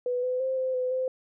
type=tone with pitch steps; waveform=sine; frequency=494.3 / 505 / 524 / 518 / 506 / 516 Hz; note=B4 / B4 / C5 / C5 / B4 / C5; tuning=+1 / +39 / +2 / -17 / +42 / -24 cents; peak=-25 dBFS; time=0.06-1.08 s; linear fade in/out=2 ms; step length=170 ms; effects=none